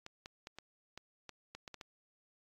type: clicks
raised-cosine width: 0.2 ms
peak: -29 dBFS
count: 10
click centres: 0.064 / 0.259 / 0.471 / 0.586 / 0.976 / 1.293 / 1.55 / 1.678 / 1.743 / 1.812 s
effects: AAC 32 kbps